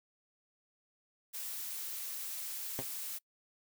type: noise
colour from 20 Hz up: blue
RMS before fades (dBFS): -41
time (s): 1.33-3.19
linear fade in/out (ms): 20
type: tone with exponential decay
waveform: 10% pulse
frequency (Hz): 132.8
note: C3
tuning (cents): +26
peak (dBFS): -25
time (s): 2.79-2.86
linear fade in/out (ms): 0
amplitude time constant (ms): 15
effects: noise-tail reverb RT60 0.1 s tail -25 dB re dry